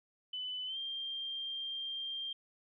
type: tone with pitch glide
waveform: sine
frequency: 3005 to 3184 Hz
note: F#7 to G7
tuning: +26 to +26 cents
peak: -37 dBFS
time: 0.33-2.33 s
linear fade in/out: 5 ms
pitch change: +100 cents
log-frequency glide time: 0.66-0.77 s
effects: none